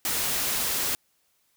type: noise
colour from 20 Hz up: white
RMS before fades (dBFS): -27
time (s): 0.05-0.95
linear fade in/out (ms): 0
effects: white hiss -69 dBFS RMS until 1.56 s